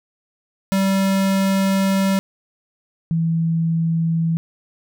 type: tone pair in turn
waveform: square / sine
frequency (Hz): 193.7 / 164.44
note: G3 / E3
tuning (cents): -20 / -4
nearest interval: minor third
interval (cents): 284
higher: first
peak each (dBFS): -16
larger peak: neither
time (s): 0.72-2.19 / 3.11-4.37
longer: first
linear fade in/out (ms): 0
effects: none